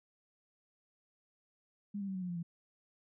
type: tone with pitch steps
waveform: sine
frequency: 203.8 / 197.54 / 191.47 / 185.59 / 179.89 / 174.37 / 169.02 Hz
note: G#3 / G3 / G3 / F#3 / F#3 / F3 / E3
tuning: -32 / +14 / -40 / +6 / -48 / -2 / +44 cents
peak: -36 dBFS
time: 1.94-2.43 s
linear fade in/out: 10 ms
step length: 70 ms
effects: none